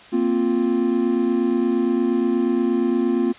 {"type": "chord", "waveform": "triangle", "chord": "Bb suspended second", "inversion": "none", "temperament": "equal", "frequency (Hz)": [233.1, 261.6, 349.2], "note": ["Bb3", "C4", "F4"], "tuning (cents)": [0, 0, 0], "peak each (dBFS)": [-20, -20, -19], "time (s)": [0.12, 3.33], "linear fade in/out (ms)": 20, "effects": ["white hiss -44 dBFS RMS until 3.38 s", "resampled to 8000 Hz"]}